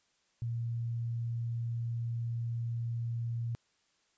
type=tone; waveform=sine; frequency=117 Hz; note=A#2; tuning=7 cents sharp; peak=-32 dBFS; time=0.42-3.55 s; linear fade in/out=0 ms; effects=white hiss -73 dBFS RMS until 4.17 s + resampled to 16000 Hz